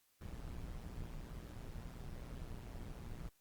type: noise with amplitude modulation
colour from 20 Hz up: brown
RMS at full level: -44 dBFS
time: 0.21-3.29 s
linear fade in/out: 5 ms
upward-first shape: sine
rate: 121 Hz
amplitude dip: 75%
effects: white hiss -75 dBFS RMS until 3.4 s + Opus 48 kbps